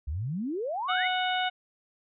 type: exponential sweep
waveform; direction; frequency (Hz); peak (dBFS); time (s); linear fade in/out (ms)
sine; up; 65 to 2300; -29; 0.07-1.08; 10
type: harmonic tone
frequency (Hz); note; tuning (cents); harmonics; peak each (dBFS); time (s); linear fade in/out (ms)
736; F#5; -9; 1 / 2 / 3 / 4 / 5; -28 / -32 / -36 / -34 / -36; 0.88-1.5; 20
effects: none